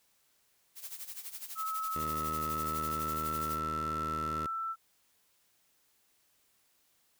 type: noise with tremolo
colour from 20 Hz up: blue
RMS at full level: -41 dBFS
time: 0.75-3.6 s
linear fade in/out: 50 ms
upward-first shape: sine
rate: 12 Hz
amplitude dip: 75%
type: tone with pitch glide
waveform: sine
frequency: 1295 to 1330.6 Hz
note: E6 to E6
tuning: -31 to +16 cents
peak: -33 dBFS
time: 1.55-4.76 s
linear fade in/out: 50 ms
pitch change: +47 cents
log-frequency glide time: 2.4-3.31 s
type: tone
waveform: 10% pulse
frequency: 77.78 Hz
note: D#2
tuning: in tune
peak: -30 dBFS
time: 1.95-4.47 s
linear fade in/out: 10 ms
effects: white hiss -71 dBFS RMS until 7.19 s